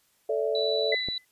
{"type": "chord", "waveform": "sine", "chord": "A suspended fourth", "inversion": "none", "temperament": "equal with one note detuned", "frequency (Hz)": [440, 574.6, 659.3], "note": ["A4", "D5", "E5"], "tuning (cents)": [0, -38, 0], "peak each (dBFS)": [-27, -29, -31], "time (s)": [0.29, 0.95], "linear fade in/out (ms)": 5}
{"type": "tone", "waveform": "sine", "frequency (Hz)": 3955, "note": "B7", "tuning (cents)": 2, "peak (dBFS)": -29, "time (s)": [0.55, 1.18], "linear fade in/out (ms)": 2}
{"type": "tone with exponential decay", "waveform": "sine", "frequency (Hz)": 2015, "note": "B6", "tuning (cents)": 34, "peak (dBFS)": -22, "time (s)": [0.92, 1.25], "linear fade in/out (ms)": 5, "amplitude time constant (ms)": 70}
{"type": "click", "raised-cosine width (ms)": 2, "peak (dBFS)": -22, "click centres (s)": 1.086}
{"effects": ["white hiss -67 dBFS RMS until 1.31 s", "resampled to 32000 Hz"]}